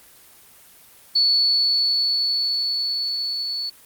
sine tone with level ramp, 4435 Hz, C#8, in tune, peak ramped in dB -14 to -24 dBFS, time 1.15-3.7 s, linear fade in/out 10 ms, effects white hiss -49 dBFS RMS until 3.85 s + Opus 24 kbps

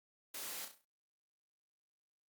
white noise with echo, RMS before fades -45 dBFS, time 0.34-0.65 s, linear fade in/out 5 ms, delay 33 ms, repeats 6, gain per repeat -6 dB, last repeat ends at 0.848 s, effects high-pass 200 Hz 12 dB/octave + Opus 48 kbps

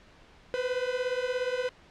45% pulse beating tone pair, 493.9 / 510.9 Hz, B4 / C5, 0 / -41 cents, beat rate 17 Hz, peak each -31 / -31 dBFS, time 0.54-1.69 s, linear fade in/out 0 ms, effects pink hiss -56 dBFS RMS until 1.9 s + low-pass 4000 Hz 12 dB/octave

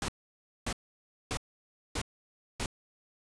pink noise bursts, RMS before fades -33 dBFS, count 5, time 0.02-2.66 s, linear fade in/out 2 ms, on 64 ms, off 580 ms, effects resampled to 22050 Hz

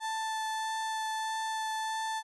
35% pulse tone with vibrato, 880 Hz, A5, in tune, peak -30 dBFS, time 0-2.23 s, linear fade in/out 50 ms, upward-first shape sine, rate 1.6 Hz, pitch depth 8 cents each way, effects resampled to 24000 Hz

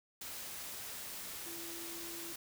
sine tone in noise, 337 Hz, E4, 38 cents sharp, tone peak -49 dBFS, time 1.46-2.33 s, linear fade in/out 5 ms, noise white, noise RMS -45 dBFS, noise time 0.21-2.36 s, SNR -7 dB, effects none

